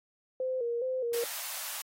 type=tone with vibrato; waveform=sine; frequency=493.1 Hz; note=B4; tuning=3 cents flat; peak=-29 dBFS; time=0.4-1.24 s; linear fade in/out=2 ms; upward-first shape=square; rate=2.4 Hz; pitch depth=78 cents each way
type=high-pass noise; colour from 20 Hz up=white; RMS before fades=-38 dBFS; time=1.13-1.82 s; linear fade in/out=5 ms; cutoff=590 Hz; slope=48 dB/octave
effects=AAC 48 kbps